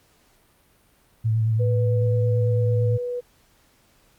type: tone with vibrato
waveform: sine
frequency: 111.2 Hz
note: A2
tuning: 19 cents sharp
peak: -18 dBFS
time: 1.24-2.98 s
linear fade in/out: 20 ms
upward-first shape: sine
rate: 9 Hz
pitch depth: 27 cents each way
type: tone with pitch glide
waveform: sine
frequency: 493.9 to 489.9 Hz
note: B4 to B4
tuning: 0 to -14 cents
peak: -25 dBFS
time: 1.59-3.21 s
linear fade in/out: 20 ms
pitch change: -14 cents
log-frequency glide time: 2.2-2.91 s
effects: pink hiss -60 dBFS RMS until 4.18 s + Opus 48 kbps